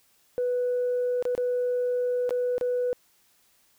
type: tone with dropouts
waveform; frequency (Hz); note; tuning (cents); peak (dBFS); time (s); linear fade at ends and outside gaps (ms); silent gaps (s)
sine; 493.9; B4; 0; -22; 0.38-2.93; 0; 1.225-1.253 / 1.351-1.378 / 2.293-2.307 / 2.581-2.611
effects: tanh soft clip ceiling -20 dBFS + white hiss -64 dBFS RMS until 3.78 s